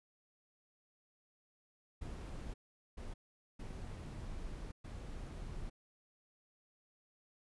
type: noise bursts at uneven times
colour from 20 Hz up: brown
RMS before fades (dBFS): -45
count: 4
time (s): 2.01-2.54 / 2.97-3.14 / 3.59-4.72 / 4.84-5.7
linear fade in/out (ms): 10
effects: resampled to 24000 Hz

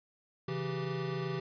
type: tone cluster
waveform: square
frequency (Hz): 136.8 / 164.7 / 387.4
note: C#3 / E3 / G4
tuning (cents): -23 / -1 / -20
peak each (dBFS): -39 / -39 / -38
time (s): 0.48-1.4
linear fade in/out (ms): 5
effects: resampled to 11025 Hz

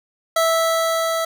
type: tone with level ramp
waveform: 25% pulse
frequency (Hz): 656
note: E5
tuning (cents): -9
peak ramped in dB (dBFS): -11 to -16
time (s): 0.36-1.25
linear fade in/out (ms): 5
effects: none

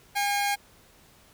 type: tone pair together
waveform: sawtooth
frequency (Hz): 810.2 / 2163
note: G#5 / C#7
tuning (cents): -43 / -43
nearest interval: octave + perfect fourth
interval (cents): 1700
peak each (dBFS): -21 / -29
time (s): 0.15-0.56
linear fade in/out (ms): 20
effects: pink hiss -57 dBFS RMS until 1.33 s

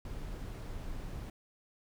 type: noise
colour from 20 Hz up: brown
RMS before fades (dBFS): -41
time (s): 0.05-1.3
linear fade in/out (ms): 2
effects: none

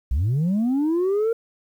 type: linear sweep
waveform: sine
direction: up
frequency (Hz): 55 to 466.2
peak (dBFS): -16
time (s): 0.11-1.33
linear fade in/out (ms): 5
effects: tanh soft clip ceiling -17 dBFS + 9-bit

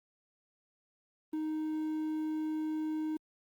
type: tone with quantisation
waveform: triangle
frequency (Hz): 311.2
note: D#4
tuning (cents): 0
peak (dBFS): -30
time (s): 1.33-3.17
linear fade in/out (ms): 5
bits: 10
effects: Opus 24 kbps

